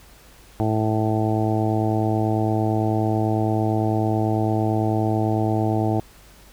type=harmonic tone; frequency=109 Hz; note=A2; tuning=16 cents flat; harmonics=1 / 2 / 3 / 4 / 5 / 6 / 7 / 8; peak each=-22 / -27 / -24 / -30 / -35 / -29 / -28 / -35 dBFS; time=0.6-6 s; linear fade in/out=0 ms; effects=added 50 Hz sine -50 dBFS peak until 6.52 s + pink hiss -50 dBFS RMS until 6.52 s